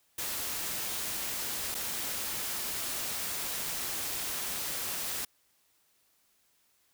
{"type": "noise with dropouts", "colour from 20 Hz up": "white", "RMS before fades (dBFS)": -35, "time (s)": [0.18, 5.25], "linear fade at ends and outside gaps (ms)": 5, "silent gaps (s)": [1.745, 1.749], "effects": ["white hiss -70 dBFS RMS until 6.93 s"]}